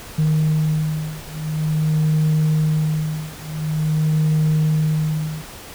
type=beating tone pair; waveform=sine; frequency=155 / 155.47 Hz; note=D#3 / D#3; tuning=-6 / -1 cents; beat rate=0.47 Hz; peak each=-18 dBFS; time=0.18-5.42 s; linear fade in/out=10 ms; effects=tanh soft clip ceiling -12 dBFS + pink hiss -37 dBFS RMS until 5.74 s